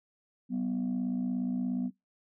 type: tone pair together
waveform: sine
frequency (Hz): 190.8 / 247.8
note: G3 / B3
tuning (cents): -47 / +6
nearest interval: perfect fourth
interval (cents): 453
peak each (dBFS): -32 / -29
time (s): 0.49-1.91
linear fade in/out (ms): 50
effects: noise-tail reverb RT60 0.2 s tail -23 dB re dry + tanh soft clip ceiling -25 dBFS